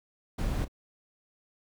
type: noise with echo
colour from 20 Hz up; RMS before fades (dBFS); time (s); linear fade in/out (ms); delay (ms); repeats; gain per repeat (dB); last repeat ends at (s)
brown; -30; 0.38-0.65; 10; 32; 1; -14; 0.682
effects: none